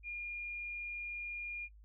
sine tone, 2418 Hz, D7, 50 cents sharp, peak -39 dBFS, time 0.03-1.69 s, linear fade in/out 50 ms, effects noise-tail reverb RT60 0.1 s tail -25 dB re dry + added 52 Hz sine -55 dBFS peak until 1.84 s

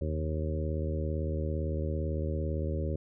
harmonic tone with a mistuned harmonic, 77.78 Hz, D#2, in tune, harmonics 1 / 2 / 3 / 4 / 5 / 6 / 7, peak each -31 / -37 / -41 / -41 / -40 / -43 / -40 dBFS, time 0.01-2.96 s, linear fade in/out 5 ms, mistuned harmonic 1, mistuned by +59 cents, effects none

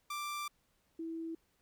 sawtooth / sine tone pair in turn, 1178 / 327.5 Hz, D6 / E4, +5 / -11 cents, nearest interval octave + minor seventh, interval 2216 cents, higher first, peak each -34 / -38 dBFS, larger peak first, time 0.1-0.48 / 0.99-1.35 s, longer first, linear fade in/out 5 ms, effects pink hiss -75 dBFS RMS until 1.61 s

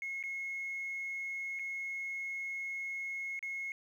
sine tone with dropouts, 2170 Hz, C#7, 37 cents flat, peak -35 dBFS, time 0.02-3.72 s, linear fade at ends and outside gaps 1 ms, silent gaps 0.228-0.237 / 1.59-1.594 / 3.392-3.427 s, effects tanh soft clip ceiling -33 dBFS + 11-bit

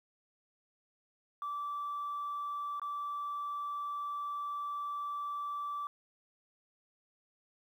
sine tone with dropouts, 1162 Hz, D6, 19 cents flat, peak -34 dBFS, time 1.42-5.87 s, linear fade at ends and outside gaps 1 ms, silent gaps 2.797-2.817 s, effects tanh soft clip ceiling -32 dBFS + 11-bit

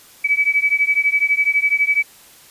sine beating tone pair, 2283 / 2295 Hz, D7 / D7, -50 / -40 cents, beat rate 12 Hz, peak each -17 dBFS, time 0.24-2.03 s, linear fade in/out 10 ms, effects white hiss -46 dBFS RMS until 2.5 s + resampled to 32000 Hz

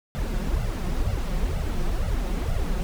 brown noise with flanger, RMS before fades -25 dBFS, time 0.15-2.83 s, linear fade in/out 0 ms, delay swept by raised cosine 1.4 to 5.6 ms, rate 2.1 Hz, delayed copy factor +0.8, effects none

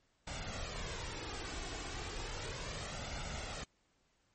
pink noise with flanger, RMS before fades -42 dBFS, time 0.27-3.64 s, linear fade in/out 5 ms, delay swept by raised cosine 1.4 to 2.7 ms, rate 0.34 Hz, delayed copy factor +0.5, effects pink hiss -75 dBFS RMS until 4.34 s + MP3 32 kbps

